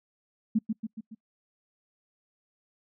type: tone with echo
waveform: sine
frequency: 220 Hz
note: A3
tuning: in tune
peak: -20 dBFS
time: 0.55-0.59 s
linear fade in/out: 10 ms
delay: 140 ms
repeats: 4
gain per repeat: -5 dB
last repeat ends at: 1.15 s
effects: noise-tail reverb RT60 0.1 s tail -26 dB re dry